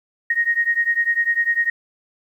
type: beating tone pair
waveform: sine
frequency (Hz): 1864.7 / 1874.7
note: A#6 / A#6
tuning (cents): 0 / +9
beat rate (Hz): 10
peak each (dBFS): -19 / -20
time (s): 0.3-1.7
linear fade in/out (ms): 5
effects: 9-bit